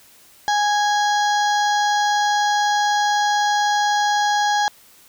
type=harmonic tone; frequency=828 Hz; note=G#5; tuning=5 cents flat; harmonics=1 / 2 / 4 / 5 / 6 / 7 / 8; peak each=-17 / -23 / -29 / -31 / -33 / -34 / -35 dBFS; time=0.48-4.68 s; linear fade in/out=0 ms; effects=white hiss -50 dBFS RMS until 5.08 s